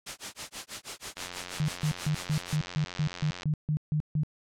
white noise with tremolo, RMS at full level -35 dBFS, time 0.06-2.57 s, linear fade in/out 10 ms, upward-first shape sine, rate 6.2 Hz, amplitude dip 100%
click train, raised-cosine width 0.2 ms, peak -21 dBFS, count 203, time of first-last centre 1.17-3.432 s, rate 89.3 Hz
sine tone bursts, 152.1 Hz, D#3, 39 cents flat, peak -24 dBFS, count 12, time 1.6-4.234 s, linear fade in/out 0 ms, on 82 ms, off 150 ms
effects low-pass 8000 Hz 12 dB/octave

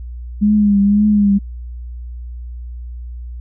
sine tone with vibrato, 205.2 Hz, G#3, 21 cents flat, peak -9 dBFS, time 0.41-1.39 s, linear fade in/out 20 ms, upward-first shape triangle, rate 1.9 Hz, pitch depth 59 cents each way, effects added 60 Hz sine -26 dBFS peak until 3.4 s

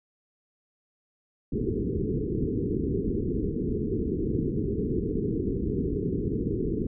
white low-pass noise, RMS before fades -28 dBFS, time 1.52-6.87 s, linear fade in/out 2 ms, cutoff 440 Hz, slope 96 dB/octave, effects none

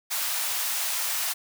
white high-pass noise, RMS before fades -28 dBFS, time 0.1-1.34 s, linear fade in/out 20 ms, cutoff 670 Hz, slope 24 dB/octave, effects none

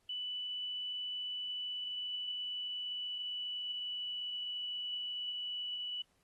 sine tone with pitch glide, 2978 to 2957 Hz, F#7 to F#7, +11 to -2 cents, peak -37 dBFS, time 0.09-6.02 s, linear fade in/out 5 ms, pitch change -13 cents, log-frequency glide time 1.19-4.4 s, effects pink hiss -75 dBFS RMS until 6.23 s + AAC 32 kbps

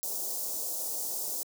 white band-stop noise, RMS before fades -34 dBFS, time 0.03-1.43 s, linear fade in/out 0 ms, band 740 to 5500 Hz, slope 24 dB/octave, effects high-pass 400 Hz 12 dB/octave

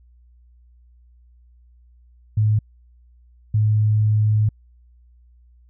sine tone bursts at uneven times, 107 Hz, A2, 48 cents flat, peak -14 dBFS, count 2, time 2.37-2.59 / 3.54-4.49 s, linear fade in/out 5 ms, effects added 60 Hz sine -49 dBFS peak until 5.69 s

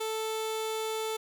sawtooth tone pair together, 440 / 1760 Hz, A4 / A6, 0 / 0 cents, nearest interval 2 octaves, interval 2400 cents, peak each -27 / -37 dBFS, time 0-1.17 s, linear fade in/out 10 ms, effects none

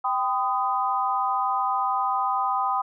sine chord, G augmented, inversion none, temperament equal with one note detuned, 784 / 1011.4 / 1244.5 Hz, G5 / B5 / D#6, 0 / +41 / 0 cents, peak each -26 dBFS, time 0.04-2.82 s, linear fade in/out 10 ms, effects none

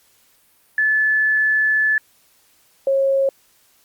sine tone pair in turn, 1733 / 543.3 Hz, A6 / C#5, -27 / -35 cents, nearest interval octave + minor sixth, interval 2008 cents, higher first, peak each -14 dBFS, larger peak neither, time 0.78-1.98 / 2.87-3.29 s, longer first, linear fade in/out 2 ms, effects white hiss -57 dBFS RMS until 3.84 s + Opus 48 kbps

